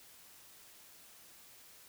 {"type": "silence", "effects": ["white hiss -58 dBFS RMS until 1.88 s"]}